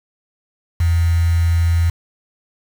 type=tone with quantisation; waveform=sine; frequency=84.1 Hz; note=E2; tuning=35 cents sharp; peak=-12 dBFS; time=0.8-1.9 s; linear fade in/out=5 ms; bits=5; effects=none